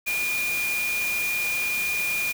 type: tone in noise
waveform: sine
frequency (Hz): 2424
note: D#7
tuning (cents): -46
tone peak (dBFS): -24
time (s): 0.06-2.33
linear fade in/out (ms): 20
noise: white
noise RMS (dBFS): -32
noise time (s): 0.06-2.33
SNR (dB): +5
effects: none